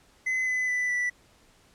triangle tone with pitch steps, 2034 / 2012 / 1989.8 / 1968.1 Hz, C7 / B6 / B6 / B6, -50 / +32 / +12 / -7 cents, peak -23 dBFS, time 0.26-1.1 s, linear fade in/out 10 ms, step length 210 ms, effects pink hiss -60 dBFS RMS until 1.74 s + low-pass 10000 Hz 12 dB/octave

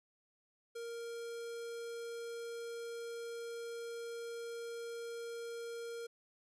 square tone with notch filter, 466.2 Hz, A#4, in tune, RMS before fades -44 dBFS, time 0.75-6.07 s, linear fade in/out 10 ms, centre 2000 Hz, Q 1.9, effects low-pass 11000 Hz 12 dB/octave

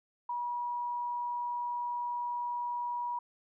sine tone, 965 Hz, B5, 40 cents flat, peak -32 dBFS, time 0.29-3.19 s, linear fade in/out 5 ms, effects none

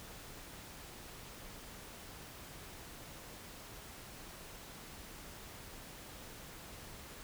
silence, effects pink hiss -51 dBFS RMS until 7.23 s

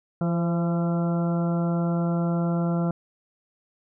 harmonic tone with a mistuned harmonic, 169.9 Hz, F3, 47 cents flat, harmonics 1 / 2 / 3 / 4 / 5 / 6 / 7 / 8, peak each -22 / -32 / -34 / -34 / -42 / -43 / -46 / -39 dBFS, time 0.21-2.91 s, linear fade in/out 2 ms, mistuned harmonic 3, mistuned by +29 cents, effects none

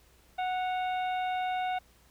harmonic tone with a mistuned harmonic, 737 Hz, F#5, 7 cents flat, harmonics 1 / 2 / 3 / 4 / 5, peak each -29 / -41 / -42 / -46 / -48 dBFS, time 0.38-1.79 s, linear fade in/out 10 ms, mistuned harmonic 4, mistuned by -93 cents, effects added 60 Hz sine -63 dBFS peak until 2.1 s + pink hiss -63 dBFS RMS until 2.1 s

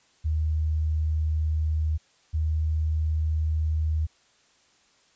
sine tone pair in turn, 77.9 / 78.23 Hz, D#2 / D#2, +3 / +10 cents, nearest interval unison, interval 7 cents, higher second, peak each -22 dBFS, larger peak neither, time 0.24-1.98 / 2.33-4.07 s, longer neither, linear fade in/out 20 ms, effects white hiss -62 dBFS RMS until 5.15 s + resampled to 16000 Hz

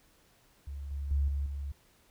sine tone with level steps, 70.3 Hz, C#2, 25 cents sharp, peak -37 / -33 / -25 / -29 / -34 dBFS, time 0.67-1.72 s, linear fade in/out 5 ms, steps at 0.91 / 1.11 / 1.28 / 1.46 s, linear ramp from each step 2 ms, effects pink hiss -65 dBFS RMS until 2.1 s

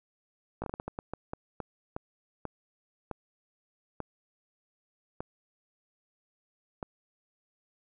slowing click train, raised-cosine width 1 ms, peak -21 dBFS, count 17, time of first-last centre 0.62-6.828 s, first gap 18 ms, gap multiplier 1.35, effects none

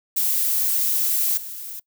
violet noise with level steps, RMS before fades -21 / -34 dBFS, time 0.16-1.8 s, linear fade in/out 10 ms, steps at 1.37 s, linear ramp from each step 5 ms, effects noise-tail reverb RT60 0.1 s tail -22 dB re dry

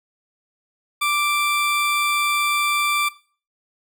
20% pulse tone, 1174.7 Hz, D6, in tune, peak -14 dBFS, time 1.01-3.09 s, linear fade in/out 10 ms, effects noise-tail reverb RT60 0.4 s tail -17 dB re dry

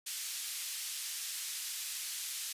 white band-pass noise, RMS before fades -40 dBFS, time 0.06-2.53 s, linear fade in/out 10 ms, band 2600 to 11000 Hz, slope 12 dB/octave, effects resampled to 32000 Hz

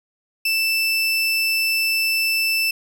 30% pulse tone, 2651 Hz, E7, 9 cents sharp, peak -15 dBFS, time 0.45-2.71 s, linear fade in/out 5 ms, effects none

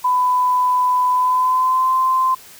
sine tone with pitch glide, 1000 to 1037.1 Hz, B5 to C6, +21 to -16 cents, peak -13 dBFS, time 0.04-2.35 s, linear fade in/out 10 ms, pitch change +63 cents, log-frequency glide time 1.11-1.94 s, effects white hiss -42 dBFS RMS until 2.59 s

